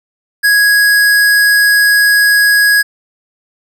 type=tone; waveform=square; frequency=1661.2 Hz; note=G#6; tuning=in tune; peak=-7 dBFS; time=0.43-2.83 s; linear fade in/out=20 ms; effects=none